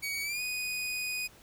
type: tone with pitch glide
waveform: sawtooth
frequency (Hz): 2252 to 2484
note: C#7 to D#7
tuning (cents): +27 to -3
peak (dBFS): -29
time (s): 0.02-1.28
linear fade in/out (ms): 20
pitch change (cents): +170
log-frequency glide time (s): 0.22-0.41
effects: pink hiss -57 dBFS RMS until 1.42 s